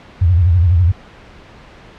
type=tone with vibrato; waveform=sine; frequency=87.31 Hz; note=F2; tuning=in tune; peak=-8 dBFS; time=0.21-0.92 s; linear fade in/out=10 ms; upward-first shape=sine; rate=12 Hz; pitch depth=140 cents each way; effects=pink hiss -40 dBFS RMS until 1.98 s + low-pass 3000 Hz 12 dB/octave